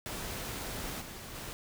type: noise with level steps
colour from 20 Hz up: pink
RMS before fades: -39 / -45 / -42 dBFS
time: 0.06-1.53 s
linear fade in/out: 0 ms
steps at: 1 / 1.34 s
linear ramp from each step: 20 ms
effects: none